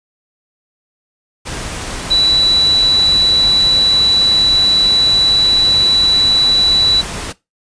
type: tone in noise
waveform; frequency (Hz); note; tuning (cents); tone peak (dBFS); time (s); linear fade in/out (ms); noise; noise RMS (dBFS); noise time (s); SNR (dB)
sine; 3951; B7; 0; -8; 2.1-7.02; 20; pink; -24; 1.45-7.33; +13
effects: noise-tail reverb RT60 0.2 s tail -19 dB re dry + resampled to 22050 Hz